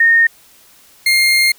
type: tone pair in turn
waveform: sine / 30% pulse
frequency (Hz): 1840 / 2123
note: A#6 / C7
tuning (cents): -23 / +25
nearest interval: major second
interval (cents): 248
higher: second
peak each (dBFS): -7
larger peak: neither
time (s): 0-0.27 / 1.06-1.52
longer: second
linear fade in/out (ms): 5
effects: white hiss -47 dBFS RMS until 1.58 s